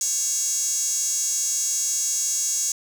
sawtooth tone with high-pass filter, 554.4 Hz, C#5, in tune, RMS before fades -24 dBFS, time 0.01-2.72 s, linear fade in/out 2 ms, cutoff 6700 Hz, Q 7.3, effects none

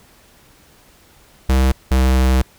square tone pair in turn, 65.41 / 64.7 Hz, C2 / C2, 0 / -19 cents, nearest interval unison, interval 19 cents, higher first, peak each -12 dBFS, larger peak neither, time 1.49-1.72 / 1.91-2.42 s, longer second, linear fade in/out 5 ms, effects pink hiss -50 dBFS RMS until 2.58 s

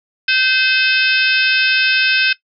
harmonic tone, 516 Hz, C5, 24 cents flat, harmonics 3 / 4 / 5 / 6 / 7 / 8 / 9 / 10, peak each -16 / -27 / -16 / -22 / -23 / -27 / -25 / -22 dBFS, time 0.28-2.33 s, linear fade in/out 5 ms, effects noise-tail reverb RT60 0.1 s tail -18 dB re dry

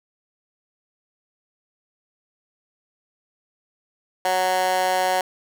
15% pulse tone with high-pass filter, 185 Hz, F#3, in tune, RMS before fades -21 dBFS, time 4.25-5.21 s, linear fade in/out 2 ms, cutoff 730 Hz, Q 2.1, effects none

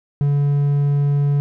triangle tone, 143.1 Hz, D3, 45 cents flat, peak -12 dBFS, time 0.21-1.4 s, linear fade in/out 0 ms, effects none

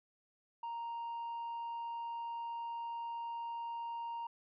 sine tone, 932.3 Hz, A#5, in tune, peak -36 dBFS, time 0.63-4.27 s, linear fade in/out 5 ms, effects tanh soft clip ceiling -38 dBFS

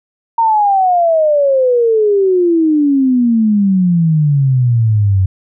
sine exponential sweep, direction down, 929 to 92.5 Hz, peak -8 dBFS, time 0.38-5.26 s, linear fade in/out 5 ms, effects none

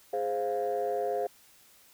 sine chord, F minor, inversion first, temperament equal, 415.3 / 523.3 / 698.5 Hz, Ab4 / C5 / F5, 0 / 0 / 0 cents, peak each -31 dBFS, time 0.13-1.27 s, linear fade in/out 5 ms, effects tanh soft clip ceiling -22 dBFS + white hiss -59 dBFS RMS until 1.93 s

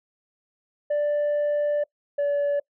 sine tone pair in turn, 588 / 574.2 Hz, D5 / D5, +2 / -39 cents, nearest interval unison, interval 41 cents, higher first, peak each -18 dBFS, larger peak neither, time 0.9-1.84 / 2.18-2.6 s, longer first, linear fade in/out 10 ms, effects noise-tail reverb RT60 0.1 s tail -25 dB re dry + tanh soft clip ceiling -20 dBFS

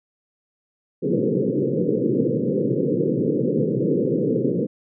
white band-pass noise, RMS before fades -21 dBFS, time 1.02-4.67 s, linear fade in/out 20 ms, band 120 to 510 Hz, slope 96 dB/octave, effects none

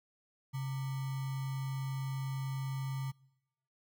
sine tone with sample-and-hold, 134.5 Hz, C3, 48 cents sharp, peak -34 dBFS, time 0.53-3.12 s, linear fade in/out 20 ms, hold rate 1050 Hz, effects noise-tail reverb RT60 1.0 s tail -25 dB re dry

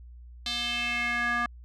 square tone with band-pass filter sweep, 238.8 Hz, A#3, 42 cents sharp, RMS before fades -29 dBFS, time 0.46-1.46 s, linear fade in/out 2 ms, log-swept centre 3900 to 1400 Hz, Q 3.7, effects added 60 Hz sine -44 dBFS peak until 1.64 s

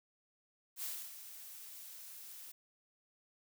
blue noise with ADSR envelope, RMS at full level -40 dBFS, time 0.76-2.52 s, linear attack 69 ms, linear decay 270 ms, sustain -11 dB, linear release 7 ms, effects none

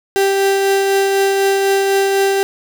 35% pulse tone with tremolo, 392 Hz, G4, in tune, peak -9 dBFS, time 0.16-2.43 s, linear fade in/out 0 ms, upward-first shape triangle, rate 4 Hz, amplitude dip 30%, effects none

